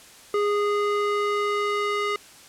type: tone with band-pass filter sweep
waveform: square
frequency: 412.2 Hz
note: G#4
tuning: 13 cents flat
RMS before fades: -24 dBFS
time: 0.34-2.16 s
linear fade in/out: 2 ms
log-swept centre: 830 to 1700 Hz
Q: 0.87
effects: white hiss -48 dBFS RMS until 2.48 s + low-pass 10000 Hz 12 dB/octave